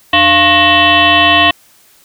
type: tone with frequency modulation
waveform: sine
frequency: 1864.7 Hz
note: A#6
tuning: in tune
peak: -5 dBFS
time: 0.13-1.51 s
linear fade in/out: 5 ms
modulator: 391 Hz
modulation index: 3.7
effects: white hiss -47 dBFS RMS until 2.04 s